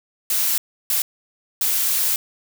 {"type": "noise bursts at uneven times", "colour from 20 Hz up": "blue", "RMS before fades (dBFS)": -20, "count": 3, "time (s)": [[0.3, 0.58], [0.9, 1.02], [1.61, 2.16]], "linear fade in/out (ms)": 2, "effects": []}